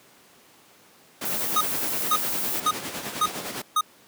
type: noise with tremolo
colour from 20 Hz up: pink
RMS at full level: -30 dBFS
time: 1.21-3.62 s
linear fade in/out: 5 ms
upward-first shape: sine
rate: 9.8 Hz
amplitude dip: 50%
type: noise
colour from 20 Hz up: violet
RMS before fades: -28 dBFS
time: 1.25-2.6 s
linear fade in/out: 2 ms
type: tone bursts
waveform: square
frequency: 1244.5 Hz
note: D#6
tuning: in tune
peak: -19 dBFS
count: 5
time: 1.56-3.81 s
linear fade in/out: 5 ms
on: 50 ms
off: 500 ms
effects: pink hiss -54 dBFS RMS until 4.07 s + high-pass 200 Hz 12 dB/octave